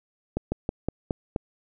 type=slowing click train; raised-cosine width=2 ms; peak=-12 dBFS; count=6; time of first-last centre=0.37-1.362 s; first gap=150 ms; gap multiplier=1.14; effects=none